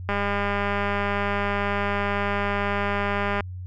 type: click train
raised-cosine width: 0.5 ms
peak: -11 dBFS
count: 671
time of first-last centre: 0.09-3.407 s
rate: 202 Hz
effects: added 91 Hz sine -32 dBFS peak until 3.66 s